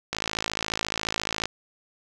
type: click train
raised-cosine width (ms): 0.2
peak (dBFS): -9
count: 73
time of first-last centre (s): 0.13-1.456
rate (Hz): 54.3
effects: none